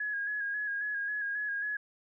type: tone with vibrato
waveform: sine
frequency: 1661.2 Hz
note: G#6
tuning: in tune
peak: -31 dBFS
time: 0-1.77 s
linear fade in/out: 5 ms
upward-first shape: square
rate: 3.7 Hz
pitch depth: 31 cents each way
effects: none